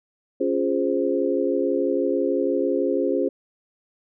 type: chord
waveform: sine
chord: Db major seventh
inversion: none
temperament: equal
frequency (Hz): 277.2 / 349.2 / 415.3 / 523.3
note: Db4 / F4 / Ab4 / C5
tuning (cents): 0 / 0 / 0 / 0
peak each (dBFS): -25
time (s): 0.4-3.29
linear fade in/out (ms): 10
effects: none